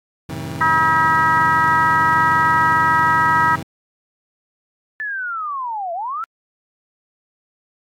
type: chord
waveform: 25% pulse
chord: F# diminished seventh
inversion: none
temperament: just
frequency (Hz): 92.5 / 111 / 133.2 / 159.84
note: F#2 / A2 / C3 / Eb3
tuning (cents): 0 / +16 / +31 / +47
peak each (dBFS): -29 / -31 / -27 / -26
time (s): 0.29-3.63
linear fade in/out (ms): 5
type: harmonic tone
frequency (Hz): 320.5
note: E4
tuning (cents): -49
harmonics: 3 / 4 / 5 / 6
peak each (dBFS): -17 / -16 / -21 / -21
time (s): 0.61-3.56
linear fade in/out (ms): 10
type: linear two-way sweep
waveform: sine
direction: down then up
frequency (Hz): 1760 to 659.3 to 1372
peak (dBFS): -22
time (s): 5-6.24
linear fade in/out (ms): 0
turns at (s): 5.93
effects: AAC 64 kbps